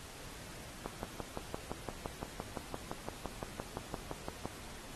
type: click train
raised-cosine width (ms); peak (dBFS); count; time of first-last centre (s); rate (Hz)
1; -24; 22; 0.86-4.456; 5.84
effects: pink hiss -50 dBFS RMS until 4.95 s + AAC 32 kbps